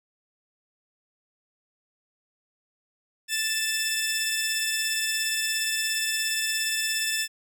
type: tone pair together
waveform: 15% pulse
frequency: 1763.7 / 2637 Hz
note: A6 / E7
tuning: +4 / 0 cents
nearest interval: perfect fifth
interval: 696 cents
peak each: -21 dBFS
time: 3.28-7.28 s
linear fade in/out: 50 ms
effects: none